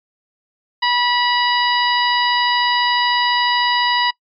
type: harmonic tone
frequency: 974 Hz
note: B5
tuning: 24 cents flat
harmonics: 1 / 2 / 3 / 4 / 5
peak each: -17 / -20 / -22 / -23 / -24 dBFS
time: 0.82-4.11 s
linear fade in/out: 10 ms
effects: noise-tail reverb RT60 0.1 s tail -24 dB re dry + MP3 96 kbps